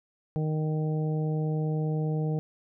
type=harmonic tone; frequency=155 Hz; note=D#3; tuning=6 cents flat; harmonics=1 / 2 / 3 / 4 / 5; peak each=-26 / -37 / -35 / -43 / -43 dBFS; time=0.36-2.39 s; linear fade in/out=0 ms; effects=none